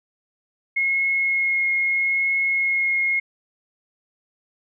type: tone with vibrato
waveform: sine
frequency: 2162 Hz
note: C#7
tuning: 44 cents flat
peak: -18 dBFS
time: 0.76-3.2 s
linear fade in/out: 10 ms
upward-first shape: triangle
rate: 0.78 Hz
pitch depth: 9 cents each way
effects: none